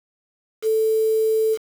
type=tone with quantisation; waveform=sine; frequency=440 Hz; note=A4; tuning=in tune; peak=-16 dBFS; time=0.62-1.58 s; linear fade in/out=50 ms; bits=6; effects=none